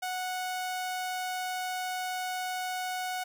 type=tone; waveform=sawtooth; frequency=737 Hz; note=F#5; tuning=7 cents flat; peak=-28 dBFS; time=0.02-3.24 s; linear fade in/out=10 ms; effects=none